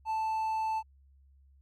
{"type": "tone", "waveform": "triangle", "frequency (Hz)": 880, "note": "A5", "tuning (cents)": 0, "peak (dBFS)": -27, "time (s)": [0.05, 0.83], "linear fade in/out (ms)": 50, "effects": ["added 68 Hz sine -58 dBFS peak until 1.61 s"]}